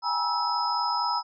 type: tone cluster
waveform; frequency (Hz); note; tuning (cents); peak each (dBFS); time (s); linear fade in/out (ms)
sine; 808 / 852 / 961 / 1307 / 5100; G#5 / G#5 / B5 / E6 / D#8; -48 / +44 / -48 / -15 / +42; -34 / -35 / -27 / -30 / -31; 0.02-1.23; 50
effects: none